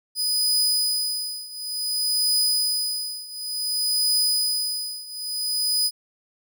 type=tone with tremolo; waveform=sawtooth; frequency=4979 Hz; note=D#8; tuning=in tune; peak=-15 dBFS; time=0.15-5.91 s; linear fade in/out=50 ms; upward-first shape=triangle; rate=0.56 Hz; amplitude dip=90%; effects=none